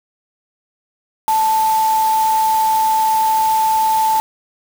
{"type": "tone in noise", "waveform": "sine", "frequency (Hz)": 880, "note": "A5", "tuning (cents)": 0, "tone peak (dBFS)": -12, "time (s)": [1.28, 4.2], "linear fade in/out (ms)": 0, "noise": "white", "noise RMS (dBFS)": -28, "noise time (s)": [1.28, 4.2], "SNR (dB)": 13, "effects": []}